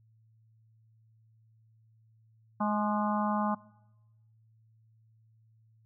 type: harmonic tone with a mistuned harmonic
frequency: 210 Hz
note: G#3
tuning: 19 cents sharp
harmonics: 1 / 3 / 4 / 5 / 6 / 7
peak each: -29 / -37 / -33 / -34 / -38 / -46 dBFS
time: 2.6-3.55 s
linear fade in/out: 10 ms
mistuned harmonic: 6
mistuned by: -54 cents
effects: noise-tail reverb RT60 1.0 s tail -22 dB re dry + added 111 Hz sine -61 dBFS peak until 5.85 s